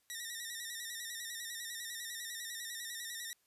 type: tone with vibrato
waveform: 10% pulse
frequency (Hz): 1869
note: A#6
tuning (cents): +4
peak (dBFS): -32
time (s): 0.1-3.33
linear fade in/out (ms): 0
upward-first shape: square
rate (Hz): 10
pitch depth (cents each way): 53
effects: white hiss -75 dBFS RMS until 3.46 s + resampled to 32000 Hz